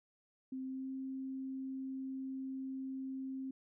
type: tone with pitch glide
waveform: sine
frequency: 261.6 to 265.1 Hz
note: C4 to C4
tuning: 0 to +23 cents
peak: -39 dBFS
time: 0.52-3.51 s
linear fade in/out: 5 ms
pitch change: +23 cents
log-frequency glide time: 0.63-0.91 s
effects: none